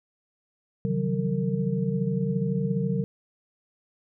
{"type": "tone cluster", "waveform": "sine", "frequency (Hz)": [136.3, 156.7, 173.9, 188.4, 457.1], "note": ["C#3", "D#3", "F3", "F#3", "A#4"], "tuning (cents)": [-29, 13, -7, 32, -34], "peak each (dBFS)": [-29, -31, -33, -27, -32], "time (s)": [0.85, 3.04], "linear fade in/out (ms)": 0, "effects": []}